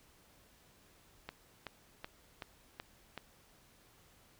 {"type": "click train", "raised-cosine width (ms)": 0.3, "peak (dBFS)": -26, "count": 6, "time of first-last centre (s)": [1.29, 3.177], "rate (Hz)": 2.65, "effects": ["pink hiss -65 dBFS RMS until 4.39 s"]}